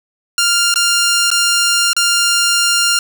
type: tone with dropouts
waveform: 10% pulse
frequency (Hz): 1396.9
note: F6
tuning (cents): 0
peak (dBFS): -3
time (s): 0.38-2.99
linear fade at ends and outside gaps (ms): 2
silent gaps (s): 0.741-0.758 / 1.304-1.314 / 1.932-1.965
effects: none